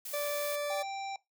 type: noise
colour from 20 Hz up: blue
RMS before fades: -41 dBFS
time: 0.05-0.56 s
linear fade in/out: 5 ms
type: tone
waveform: 40% pulse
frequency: 584 Hz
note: D5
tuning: 10 cents flat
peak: -31 dBFS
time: 0.13-0.83 s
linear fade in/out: 10 ms
type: harmonic tone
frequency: 784 Hz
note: G5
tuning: in tune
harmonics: 1 / 3 / 5 / 7 / 9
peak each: -36 / -46 / -50 / -53 / -55 dBFS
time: 0.7-1.16 s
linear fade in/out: 2 ms
effects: noise-tail reverb RT60 0.2 s tail -20 dB re dry